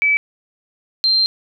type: tone pair in turn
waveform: sine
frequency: 2300 / 4155 Hz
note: D7 / C8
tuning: -37 / -13 cents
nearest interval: minor seventh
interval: 1024 cents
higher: second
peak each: -12 dBFS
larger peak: neither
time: 0.02-0.17 / 1.04-1.26 s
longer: second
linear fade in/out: 0 ms
effects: none